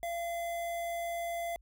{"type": "tone with notch filter", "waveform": "square", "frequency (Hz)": 683, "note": "F5", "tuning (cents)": -39, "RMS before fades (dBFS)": -36, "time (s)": [0.03, 1.56], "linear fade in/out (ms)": 0, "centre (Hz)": 4500, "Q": 1.4, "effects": ["added 50 Hz sine -58 dBFS peak until 1.61 s"]}